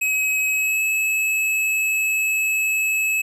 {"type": "tone with pitch glide", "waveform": "square", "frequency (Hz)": [2552, 2589], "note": ["D#7", "E7"], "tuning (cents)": [43, -32], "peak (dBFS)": -19, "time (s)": [0.01, 3.22], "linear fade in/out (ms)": 10, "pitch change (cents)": 25, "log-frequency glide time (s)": [0.51, 0.82], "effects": []}